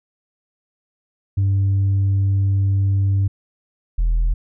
sine tone pair in turn, 98 / 41.2 Hz, G2 / E1, 0 / 0 cents, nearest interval octave + minor third, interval 1500 cents, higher first, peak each -12 / -12 dBFS, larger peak neither, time 1.37-3.28 / 3.98-4.34 s, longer first, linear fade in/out 10 ms, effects tanh soft clip ceiling -13 dBFS

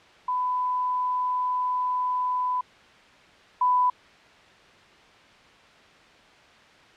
sine tone pair in turn, 1000 / 996.5 Hz, B5 / B5, +21 / +15 cents, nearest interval unison, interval 6 cents, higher first, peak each -23 / -18 dBFS, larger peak second, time 0.28-2.61 / 3.61-3.9 s, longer first, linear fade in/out 5 ms, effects white hiss -52 dBFS RMS until 6.96 s + low-pass 3000 Hz 12 dB/octave

